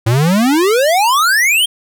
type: exponential sweep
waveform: square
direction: up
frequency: 107.9 to 3252 Hz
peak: -10 dBFS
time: 0.06-1.66 s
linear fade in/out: 10 ms
effects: none